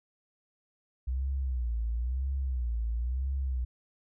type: tone with vibrato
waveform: sine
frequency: 61.74 Hz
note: B1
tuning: in tune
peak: -28 dBFS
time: 1.07-3.65 s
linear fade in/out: 10 ms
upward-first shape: sine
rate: 0.99 Hz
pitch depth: 160 cents each way
effects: none